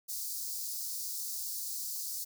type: high-pass noise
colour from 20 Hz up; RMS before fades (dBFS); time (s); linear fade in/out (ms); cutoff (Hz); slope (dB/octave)
white; -38; 0.08-2.25; 20; 4400; 48
effects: none